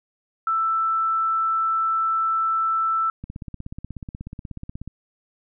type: tone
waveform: sine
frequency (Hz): 1325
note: E6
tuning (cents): +9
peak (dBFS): -19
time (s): 0.47-3.1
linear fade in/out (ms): 2
type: click train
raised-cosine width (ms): 5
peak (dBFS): -21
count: 28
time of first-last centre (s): 3.24-4.876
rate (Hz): 16.5
effects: none